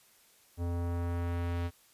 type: tone with low-pass filter sweep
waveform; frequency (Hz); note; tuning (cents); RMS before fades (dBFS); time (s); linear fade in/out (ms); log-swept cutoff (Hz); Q
square; 86.3; F2; -20; -33; 0.57-1.71; 50; 710 to 3700; 0.78
effects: white hiss -63 dBFS RMS until 1.93 s + resampled to 32000 Hz